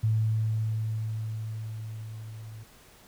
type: tone with level ramp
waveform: sine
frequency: 110 Hz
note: A2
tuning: in tune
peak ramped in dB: -21 to -40 dBFS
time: 0.03-2.64 s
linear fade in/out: 10 ms
effects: pink hiss -55 dBFS RMS until 3.07 s